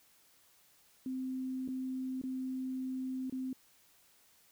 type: tone with dropouts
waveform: sine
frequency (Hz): 259.5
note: C4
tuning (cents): -14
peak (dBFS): -35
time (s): 1.06-3.53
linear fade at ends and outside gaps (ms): 2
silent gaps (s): 1.678-1.686 / 2.215-2.237 / 3.298-3.324
effects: white hiss -66 dBFS RMS until 4.51 s